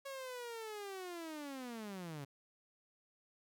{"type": "linear sweep", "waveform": "sawtooth", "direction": "down", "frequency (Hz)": [554.4, 134.7], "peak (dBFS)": -40, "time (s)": [0.05, 2.25], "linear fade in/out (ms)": 10, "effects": []}